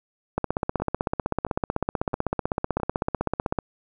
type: two click trains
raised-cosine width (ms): 1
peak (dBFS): -9 / -20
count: 52 / 4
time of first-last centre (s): 0.38-3.588 / 0.8-2.8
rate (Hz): 15.9 / 1.5
effects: none